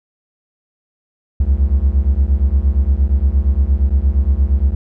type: beating tone pair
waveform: triangle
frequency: 63.9 / 72.5 Hz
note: C2 / D2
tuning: -40 / -22 cents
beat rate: 8.6 Hz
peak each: -12 dBFS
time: 1.4-4.75 s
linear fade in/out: 5 ms
effects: none